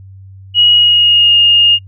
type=tone with pitch glide; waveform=sine; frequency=2900 to 2840 Hz; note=F#7 to F7; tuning=-35 to +28 cents; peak=-5 dBFS; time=0.54-1.79 s; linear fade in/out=50 ms; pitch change=-37 cents; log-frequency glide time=0.73-1.37 s; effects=noise-tail reverb RT60 0.1 s tail -21 dB re dry + added 96 Hz sine -32 dBFS peak until 1.87 s